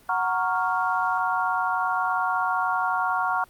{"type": "chord", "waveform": "sine", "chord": "Gb major seventh", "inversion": "none", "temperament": "equal", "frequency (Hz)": [740, 932.3, 1108.7, 1396.9], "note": ["Gb5", "Bb5", "Db6", "F6"], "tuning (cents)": [0, 0, 0, 0], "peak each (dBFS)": -27, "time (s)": [0.09, 3.44], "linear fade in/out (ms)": 2, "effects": ["pink hiss -55 dBFS RMS until 3.49 s", "Opus 32 kbps"]}